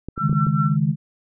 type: clicks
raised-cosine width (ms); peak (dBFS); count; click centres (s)
3; -17; 5; 0.086 / 0.178 / 0.296 / 0.328 / 0.468
type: tone with tremolo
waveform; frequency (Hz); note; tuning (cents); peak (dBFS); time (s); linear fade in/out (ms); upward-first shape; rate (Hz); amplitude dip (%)
sine; 1346; E6; +36; -21; 0.16-0.77; 50; sine; 4.9; 80
type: chord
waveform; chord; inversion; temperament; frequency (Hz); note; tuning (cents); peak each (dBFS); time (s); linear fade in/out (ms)
sine; C# suspended second; none; just; 138.59 / 155.92 / 207.9; C#3 / D#3 / G#3; 0 / +4 / +2; -22 / -19 / -23; 0.2-0.96; 50
effects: none